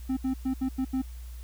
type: tone bursts at uneven times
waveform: triangle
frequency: 261.6 Hz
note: C4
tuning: in tune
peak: -23 dBFS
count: 6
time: 0.09-0.17 / 0.24-0.34 / 0.45-0.54 / 0.61-0.69 / 0.78-0.85 / 0.93-1.02 s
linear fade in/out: 10 ms
effects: added 60 Hz sine -38 dBFS peak until 1.43 s + white hiss -56 dBFS RMS until 1.43 s